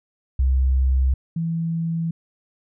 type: tone pair in turn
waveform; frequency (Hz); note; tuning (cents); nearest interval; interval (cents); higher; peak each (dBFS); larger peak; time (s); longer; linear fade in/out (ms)
sine; 65.41 / 165.3; C2 / E3; 0 / +5; octave + major third; 1605; second; -15 / -21; first; 0.39-1.14 / 1.36-2.11; neither; 5
effects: none